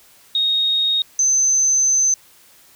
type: tone pair in turn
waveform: sine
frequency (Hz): 3733 / 6162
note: A#7 / G8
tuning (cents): +2 / -31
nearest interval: major sixth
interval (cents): 867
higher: second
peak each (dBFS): -15 / -13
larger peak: second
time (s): 0.35-1.02 / 1.19-2.14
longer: second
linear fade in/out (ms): 2
effects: white hiss -50 dBFS RMS until 2.75 s